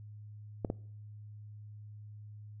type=clicks; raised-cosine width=2 ms; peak=-19 dBFS; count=2; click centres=0.648 / 0.701 s; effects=noise-tail reverb RT60 0.6 s tail -23 dB re dry + added 105 Hz sine -46 dBFS peak until 2.6 s